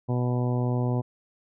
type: harmonic tone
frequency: 123.47 Hz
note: B2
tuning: in tune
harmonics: 1 / 2 / 3 / 4 / 5 / 6 / 7 / 8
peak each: -24 / -30 / -34 / -36 / -38 / -40 / -41 / -42 dBFS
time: 0.08-1.02 s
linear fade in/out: 20 ms
effects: none